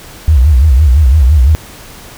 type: tone with vibrato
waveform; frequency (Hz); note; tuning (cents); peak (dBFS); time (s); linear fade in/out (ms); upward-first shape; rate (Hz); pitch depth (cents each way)
sine; 69.9; C#2; +15; -3; 0.28-1.55; 0; sine; 5.9; 240
effects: pink hiss -33 dBFS RMS until 2.17 s